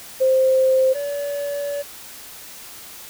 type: tone pair in turn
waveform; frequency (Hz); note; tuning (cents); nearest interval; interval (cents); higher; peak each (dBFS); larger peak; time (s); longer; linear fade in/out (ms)
sine / triangle; 523.3 / 572; C5 / D5; 0 / -46; major second; 154; second; -13 / -21; first; 0.2-0.94 / 0.94-1.83; second; 20
effects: white hiss -39 dBFS RMS until 3.09 s